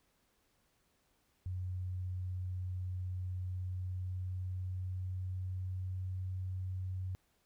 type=tone with pitch glide; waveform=sine; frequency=91.6 to 92.93 Hz; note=F#2 to F#2; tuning=-17 to +8 cents; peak=-36 dBFS; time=1.46-7.15 s; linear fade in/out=0 ms; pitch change=+25 cents; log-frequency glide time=3.41-6.23 s; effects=pink hiss -75 dBFS RMS until 7.45 s